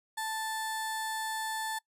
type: tone with notch filter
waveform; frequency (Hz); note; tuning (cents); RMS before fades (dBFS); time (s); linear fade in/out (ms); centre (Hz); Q
15% pulse; 880; A5; 0; -35; 0.17-1.79; 10; 2600; 1.4
effects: noise-tail reverb RT60 0.1 s tail -22 dB re dry + resampled to 32000 Hz